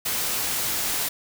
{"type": "noise", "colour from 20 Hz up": "white", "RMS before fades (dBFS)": -26, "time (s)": [0.05, 1.09], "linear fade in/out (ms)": 10, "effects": []}